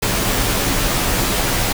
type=noise with comb filter; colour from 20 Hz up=pink; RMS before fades=-18 dBFS; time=0.02-1.73 s; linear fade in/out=10 ms; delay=13 ms; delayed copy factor=-0.75; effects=none